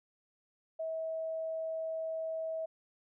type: tone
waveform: sine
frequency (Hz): 645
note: E5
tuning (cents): -38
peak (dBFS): -34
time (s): 0.79-2.66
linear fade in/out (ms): 10
effects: none